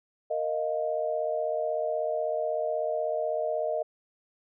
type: chord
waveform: sine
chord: Bb suspended fourth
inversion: none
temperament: equal with one note detuned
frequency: 463.5 / 622.3 / 698.5 Hz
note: Bb4 / Eb5 / F5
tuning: -10 / 0 / 0 cents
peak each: -33 / -28 / -34 dBFS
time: 0.3-3.83 s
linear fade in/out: 10 ms
effects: none